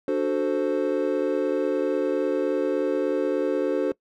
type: chord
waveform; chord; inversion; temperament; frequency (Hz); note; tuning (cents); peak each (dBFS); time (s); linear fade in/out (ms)
triangle; D dominant seventh; none; equal; 293.7 / 370 / 440 / 523.3; D4 / F#4 / A4 / C5; 0 / 0 / 0 / 0; -25; 0.08-3.92; 2
effects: noise-tail reverb RT60 0.1 s tail -22 dB re dry